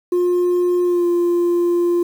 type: tone with pitch glide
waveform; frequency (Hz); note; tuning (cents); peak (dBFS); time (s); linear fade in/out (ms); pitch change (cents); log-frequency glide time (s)
sine; 355.6 to 347.7; F4 to F4; +31 to -8; -11; 0.12-2.03; 5; -39; 0.84-1.06
effects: tanh soft clip ceiling -13 dBFS + 7-bit